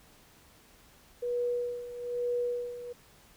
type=tone with tremolo; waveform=sine; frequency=485.2 Hz; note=B4; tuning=31 cents flat; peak=-27 dBFS; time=1.22-2.93 s; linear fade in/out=10 ms; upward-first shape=sine; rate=1.1 Hz; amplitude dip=75%; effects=pink hiss -59 dBFS RMS until 3.36 s